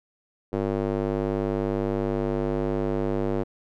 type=tone with band-pass filter; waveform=square; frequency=49.96 Hz; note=G1; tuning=34 cents sharp; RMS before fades=-26 dBFS; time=0.52-3.44 s; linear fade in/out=20 ms; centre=410 Hz; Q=1.5; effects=none